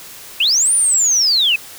sine linear two-way sweep, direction up then down, 2489 to 9600 to 2489 Hz, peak -11 dBFS, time 0.4-1.56 s, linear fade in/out 5 ms, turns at 0.74 s, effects white hiss -36 dBFS RMS until 1.78 s

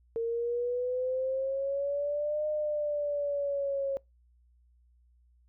sine exponential two-way sweep, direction up then down, 456.3 to 609 to 545 Hz, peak -28 dBFS, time 0.16-3.97 s, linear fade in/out 0 ms, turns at 2.47 s, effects noise-tail reverb RT60 0.2 s tail -25 dB re dry + added 60 Hz sine -61 dBFS peak until 5.48 s

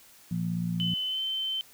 harmonic tone, 57.5 Hz, A#1, 23 cents flat, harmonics 2 / 3 / 4, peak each -36 / -28 / -39 dBFS, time 0.31-0.94 s, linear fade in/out 5 ms
sine tone with pitch glide, 3031 to 3086 Hz, F#7 to G7, +41 to -28 cents, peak -28 dBFS, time 0.8-1.61 s, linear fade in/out 0 ms, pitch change +31 cents, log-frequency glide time 1.06-1.21 s
effects white hiss -55 dBFS RMS until 1.73 s

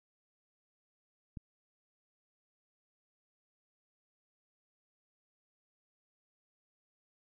click, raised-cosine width 5 ms, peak -30 dBFS, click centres 1.372 s, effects none

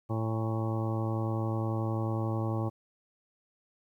harmonic tone with a mistuned harmonic, 111.1 Hz, A2, 17 cents sharp, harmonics 1 / 2 / 3 / 4 / 5 / 6 / 7 / 8 / 9 / 10, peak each -30 / -38 / -36 / -44 / -40 / -49 / -42 / -46 / -48 / -44 dBFS, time 0.09-2.7 s, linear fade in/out 20 ms, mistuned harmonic 7, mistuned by +52 cents, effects 11-bit

